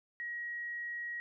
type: tone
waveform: sine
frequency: 1900 Hz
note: A#6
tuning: 33 cents sharp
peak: -37 dBFS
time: 0.2-1.2 s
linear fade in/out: 0 ms
effects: none